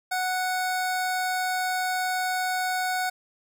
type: tone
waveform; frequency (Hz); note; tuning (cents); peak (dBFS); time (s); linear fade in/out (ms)
25% pulse; 739; F#5; -2; -21; 0.11-3.1; 10
effects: none